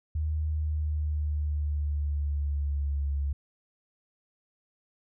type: tone with pitch glide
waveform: sine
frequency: 77.2 to 70.38 Hz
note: D#2 to C#2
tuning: -13 to +27 cents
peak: -26 dBFS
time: 0.15-3.33 s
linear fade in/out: 5 ms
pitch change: -160 cents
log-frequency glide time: 0.46-3.11 s
effects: none